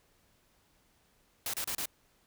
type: noise bursts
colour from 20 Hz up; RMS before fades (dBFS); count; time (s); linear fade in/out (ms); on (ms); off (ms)
white; -35; 4; 1.46-1.857; 2; 76; 31
effects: pink hiss -69 dBFS RMS until 2.26 s